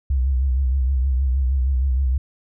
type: tone with vibrato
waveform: sine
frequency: 65.5 Hz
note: C2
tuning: 2 cents sharp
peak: -16 dBFS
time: 0.1-2.18 s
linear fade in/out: 5 ms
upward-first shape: triangle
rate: 6.4 Hz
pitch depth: 110 cents each way
effects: none